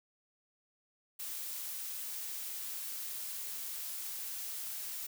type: noise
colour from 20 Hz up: blue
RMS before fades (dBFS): -41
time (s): 1.19-5.07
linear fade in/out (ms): 10
effects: none